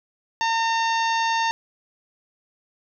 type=harmonic tone; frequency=910 Hz; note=A#5; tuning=42 cents flat; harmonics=1 / 2 / 3 / 4 / 5 / 6 / 7; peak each=-21 / -27 / -31 / -33 / -35 / -37 / -38 dBFS; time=0.41-1.51 s; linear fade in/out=0 ms; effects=none